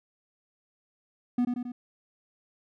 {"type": "tone with echo", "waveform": "triangle", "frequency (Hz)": 245, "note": "B3", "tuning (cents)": -14, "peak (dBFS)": -20, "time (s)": [1.38, 1.45], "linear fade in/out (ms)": 5, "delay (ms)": 90, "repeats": 3, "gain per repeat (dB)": -4, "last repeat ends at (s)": 1.72, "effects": []}